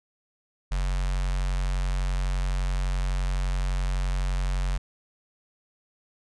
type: tone with notch filter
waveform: square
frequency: 45.89 Hz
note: F#1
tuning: 14 cents flat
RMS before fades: -26 dBFS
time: 0.71-4.78 s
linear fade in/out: 10 ms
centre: 320 Hz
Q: 0.51
effects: resampled to 22050 Hz